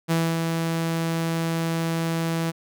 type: tone with ADSR envelope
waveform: sawtooth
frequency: 164.81 Hz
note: E3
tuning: in tune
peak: -15 dBFS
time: 0.08-2.52 s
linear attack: 31 ms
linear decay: 250 ms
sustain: -4 dB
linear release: 26 ms
effects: none